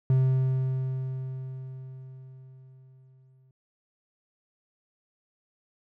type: tone with exponential decay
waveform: triangle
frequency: 130.81 Hz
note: C3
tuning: in tune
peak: -16 dBFS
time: 0.1-3.51 s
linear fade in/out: 2 ms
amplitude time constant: 740 ms
effects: none